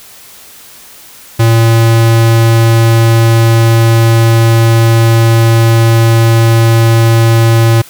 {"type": "tone", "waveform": "square", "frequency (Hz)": 114.3, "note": "A#2", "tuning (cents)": -34, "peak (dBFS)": -5, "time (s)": [1.39, 7.82], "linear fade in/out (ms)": 10, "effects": ["white hiss -35 dBFS RMS until 7.89 s"]}